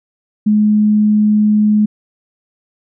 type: tone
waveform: sine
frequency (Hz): 211.3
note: G#3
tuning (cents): +30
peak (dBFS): -8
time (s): 0.46-1.86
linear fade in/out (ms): 10
effects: none